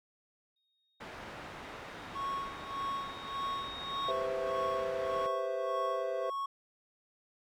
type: tone with exponential growth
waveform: sine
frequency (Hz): 3729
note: A#7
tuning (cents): 0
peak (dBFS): -38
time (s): 0.56-4.11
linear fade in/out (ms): 5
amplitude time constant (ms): 770
type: low-pass noise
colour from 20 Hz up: white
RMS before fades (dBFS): -46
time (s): 1-5.27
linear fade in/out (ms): 10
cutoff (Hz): 1600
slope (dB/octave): 12
type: tone with tremolo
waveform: triangle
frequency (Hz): 1103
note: C#6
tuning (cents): -9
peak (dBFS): -31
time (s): 2.15-6.46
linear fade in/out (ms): 5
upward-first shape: sine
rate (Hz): 1.7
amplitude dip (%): 85
type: chord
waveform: triangle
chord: C major seventh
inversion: second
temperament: equal with one note detuned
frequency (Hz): 395.6 / 493.9 / 523.3 / 659.3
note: G4 / B4 / C5 / E5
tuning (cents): +16 / 0 / 0 / 0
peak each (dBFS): -39 / -39 / -34 / -35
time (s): 4.08-6.3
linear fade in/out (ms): 5
effects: none